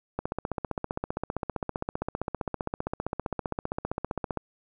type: click train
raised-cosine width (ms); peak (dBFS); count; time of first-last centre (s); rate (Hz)
1; -15; 65; 0.19-4.373; 15.3
effects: none